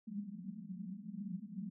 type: band-pass noise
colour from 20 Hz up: pink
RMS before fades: -45 dBFS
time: 0.07-1.7 s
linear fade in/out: 5 ms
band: 180 to 220 Hz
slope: 96 dB/octave
effects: none